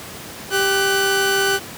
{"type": "tone pair together", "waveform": "sawtooth", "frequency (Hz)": [392.8, 1499], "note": ["G4", "F#6"], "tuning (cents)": [4, 22], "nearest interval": "octave + major seventh", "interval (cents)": 2318, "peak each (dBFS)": -15, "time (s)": [0.5, 1.6], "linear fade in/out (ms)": 50, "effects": ["pink hiss -34 dBFS RMS until 1.77 s", "high-pass 100 Hz 12 dB/octave"]}